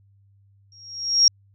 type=tone with exponential growth; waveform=sine; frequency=5588 Hz; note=F8; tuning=in tune; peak=-9 dBFS; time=0.72-1.28 s; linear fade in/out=2 ms; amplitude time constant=120 ms; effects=added 99 Hz sine -54 dBFS peak until 1.54 s